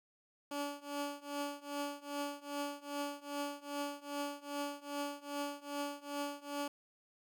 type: tone with tremolo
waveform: 15% pulse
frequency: 287.1 Hz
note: D4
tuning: 39 cents flat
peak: -29 dBFS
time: 0.51-6.68 s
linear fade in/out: 5 ms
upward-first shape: triangle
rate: 2.5 Hz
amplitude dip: 95%
effects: none